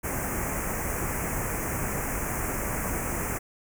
pink band-stop noise, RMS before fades -30 dBFS, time 0.03-3.39 s, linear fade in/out 20 ms, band 2400 to 6300 Hz, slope 48 dB/octave, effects none

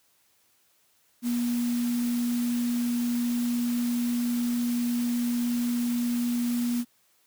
sine tone in noise, 240.2 Hz, B3, 48 cents flat, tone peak -24 dBFS, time 1.22-6.85 s, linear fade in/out 50 ms, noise white, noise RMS -40 dBFS, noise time 1.22-6.85 s, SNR +13 dB, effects white hiss -66 dBFS RMS until 7.26 s + high-pass 60 Hz 12 dB/octave

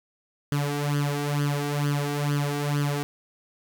sawtooth tone with flanger, 144.8 Hz, D3, 24 cents flat, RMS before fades -26 dBFS, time 0.52-3.03 s, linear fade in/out 0 ms, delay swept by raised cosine 0.63 to 2.63 ms, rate 2.2 Hz, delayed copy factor +0.75, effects none

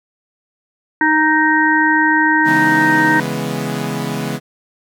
harmonic tone, 311.1 Hz, D#4, in tune, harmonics 1 / 3 / 5 / 6, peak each -16 / -16 / -16 / -16 dBFS, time 1.01-3.2 s, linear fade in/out 2 ms
sawtooth chord, C# minor seventh, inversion none, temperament equal, 138.59 / 164.81 / 207.7 / 246.9 Hz, C#3 / E3 / G#3 / B3, 0 / 0 / 0 / 0 cents, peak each -21 dBFS, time 2.44-4.4 s, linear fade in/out 50 ms
effects none

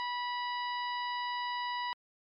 harmonic tone, 978 Hz, B5, 17 cents flat, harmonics 1 / 2 / 3 / 4 / 5, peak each -34 / -40 / -44 / -46 / -48 dBFS, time 0-1.93 s, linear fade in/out 0 ms, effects MP3 48 kbps

